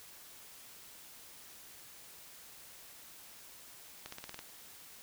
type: accelerating click train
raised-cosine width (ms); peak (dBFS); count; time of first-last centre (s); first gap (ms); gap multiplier
0.2; -26; 7; 4.06-4.391; 64; 0.94
effects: white hiss -54 dBFS RMS until 5.02 s